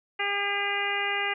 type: harmonic tone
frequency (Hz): 403.3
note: G4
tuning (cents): +49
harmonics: 1 / 2 / 3 / 4 / 5 / 6 / 7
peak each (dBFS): -36 / -33 / -36 / -34 / -30 / -33 / -34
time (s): 0.19-1.34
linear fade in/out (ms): 10
effects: none